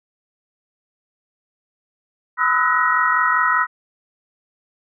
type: tone cluster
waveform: sine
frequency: 1005 / 1268 / 1313 / 1474 / 1900 Hz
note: B5 / D#6 / E6 / F#6 / A#6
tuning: +30 / +32 / -7 / -7 / +33 cents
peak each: -21 dBFS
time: 2.37-3.67 s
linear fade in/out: 50 ms
effects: none